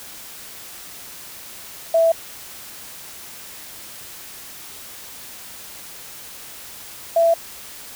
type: tone pair in turn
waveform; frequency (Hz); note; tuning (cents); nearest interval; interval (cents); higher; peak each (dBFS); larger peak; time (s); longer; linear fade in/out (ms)
sine; 659.3 / 668.1; E5 / E5; 0 / +23; unison; 23; second; -12; neither; 1.94-2.12 / 7.16-7.34; neither; 5
effects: white hiss -38 dBFS RMS until 7.95 s